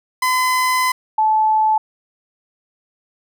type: tone pair in turn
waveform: 30% pulse / sine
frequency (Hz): 1017 / 868.2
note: C6 / A5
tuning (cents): -50 / -23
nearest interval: minor third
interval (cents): 273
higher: first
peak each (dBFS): -12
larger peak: neither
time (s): 0.22-0.92 / 1.18-1.78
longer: first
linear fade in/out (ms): 5
effects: none